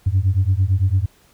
sine beating tone pair, 90.8 / 99.7 Hz, F#2 / G2, -32 / +30 cents, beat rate 8.9 Hz, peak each -16 dBFS, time 0.06-1.06 s, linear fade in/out 10 ms, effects tanh soft clip ceiling -9 dBFS + pink hiss -55 dBFS RMS until 1.33 s

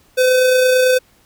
square tone with amplitude modulation, 509 Hz, C5, 48 cents flat, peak -10 dBFS, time 0.17-0.99 s, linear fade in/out 20 ms, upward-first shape sine, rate 29 Hz, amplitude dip 25%, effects pink hiss -54 dBFS RMS until 1.25 s

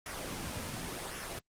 pink noise with flanger, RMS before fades -39 dBFS, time 0.06-1.39 s, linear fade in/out 2 ms, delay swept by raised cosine 0.23 to 2.73 ms, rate 0.9 Hz, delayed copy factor -0.5, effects low-pass 12000 Hz 12 dB/octave + Opus 24 kbps

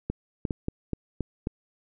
clicks, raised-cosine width 3 ms, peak -15 dBFS, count 7, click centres 0.1 / 0.452 / 0.508 / 0.684 / 0.933 / 1.207 / 1.471 s, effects none

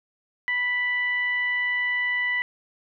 sine tone with frequency modulation, 1975.5 Hz, B6, in tune, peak -22 dBFS, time 0.48-2.42 s, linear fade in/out 0 ms, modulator 994 Hz, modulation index 0.34, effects none

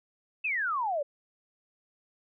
sine exponential sweep, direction down, 2696 to 547 Hz, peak -27 dBFS, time 0.44-1.03 s, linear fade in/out 10 ms, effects none

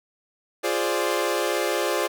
sawtooth chord, D half-diminished seventh, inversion first, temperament equal, 349.2 / 415.3 / 523.3 / 587.3 Hz, F4 / Ab4 / C5 / D5, 0 / 0 / 0 / 0 cents, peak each -24 dBFS, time 0.63-2.08 s, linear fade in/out 20 ms, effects none

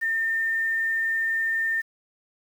sine tone with quantisation, 1808 Hz, A6, 47 cents sharp, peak -22 dBFS, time 0.01-1.82 s, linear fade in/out 20 ms, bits 8, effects none

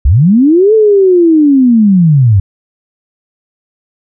sine linear two-way sweep, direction up then down, 52.8 to 445.3 to 91.2 Hz, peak -3 dBFS, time 0.05-2.4 s, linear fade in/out 5 ms, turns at 0.74 s, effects none

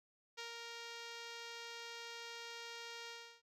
5% pulse tone with ADSR envelope, 466.2 Hz, A#4, in tune, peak -32 dBFS, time 0.37-3.42 s, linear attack 20 ms, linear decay 120 ms, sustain -3 dB, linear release 330 ms, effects low-pass 7000 Hz 12 dB/octave

